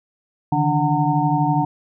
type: tone cluster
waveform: sine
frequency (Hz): 145.1 / 157.3 / 293 / 741 / 913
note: D3 / D#3 / D4 / F#5 / A#5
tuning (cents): -21 / +19 / -4 / +2 / -36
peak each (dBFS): -22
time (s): 0.52-1.65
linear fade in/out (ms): 5
effects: none